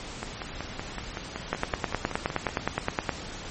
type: two click trains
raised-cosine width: 0.5 ms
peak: -17 / -9 dBFS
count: 13 / 16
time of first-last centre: 0.23-2.49 / 1.53-3.093 s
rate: 5.31 / 9.6 Hz
effects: pink hiss -39 dBFS RMS until 3.5 s + MP3 32 kbps